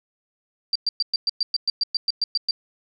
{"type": "tone bursts", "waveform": "sine", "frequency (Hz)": 4699, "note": "D8", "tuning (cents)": 0, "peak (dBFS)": -18, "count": 14, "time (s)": [0.73, 2.51], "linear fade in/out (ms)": 2, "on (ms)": 25, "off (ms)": 110, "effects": []}